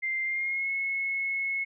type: tone with pitch glide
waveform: sine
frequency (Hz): 2093 to 2184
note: C7 to C#7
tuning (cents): 0 to -26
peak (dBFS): -27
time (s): 0.02-1.65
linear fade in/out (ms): 20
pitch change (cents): +74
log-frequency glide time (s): 0.25-0.7
effects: none